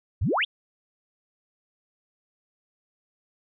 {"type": "exponential sweep", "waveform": "sine", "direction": "up", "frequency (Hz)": [69.3, 3783], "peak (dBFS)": -21, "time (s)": [0.21, 0.45], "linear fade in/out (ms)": 10, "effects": []}